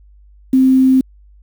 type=tone with quantisation; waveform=sine; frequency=261.6 Hz; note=C4; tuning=in tune; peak=-7 dBFS; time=0.53-1.01 s; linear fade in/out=5 ms; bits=6; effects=added 50 Hz sine -42 dBFS peak until 1.42 s